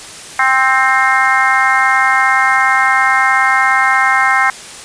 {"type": "harmonic tone with a mistuned harmonic", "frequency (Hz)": 262.9, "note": "C4", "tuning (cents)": 8, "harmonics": [3, 4, 5, 6, 7, 8], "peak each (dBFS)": [-16, -16, -16, -16, -16, -16], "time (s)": [0.39, 4.5], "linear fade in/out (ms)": 2, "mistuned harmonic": 8, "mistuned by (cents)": 17, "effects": ["white hiss -31 dBFS RMS until 4.84 s", "resampled to 22050 Hz"]}